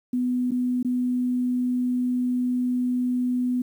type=tone with dropouts; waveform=sine; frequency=248.9 Hz; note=B3; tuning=14 cents sharp; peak=-21 dBFS; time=0.13-3.62 s; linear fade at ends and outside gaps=5 ms; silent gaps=0.509-0.517 / 0.829-0.847 s; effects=9-bit